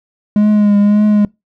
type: tone with vibrato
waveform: triangle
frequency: 207.4 Hz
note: G#3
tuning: 2 cents flat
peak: -5 dBFS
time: 0.36-1.25 s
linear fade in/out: 2 ms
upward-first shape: triangle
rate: 1.8 Hz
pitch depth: 38 cents each way
effects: noise-tail reverb RT60 0.2 s tail -24 dB re dry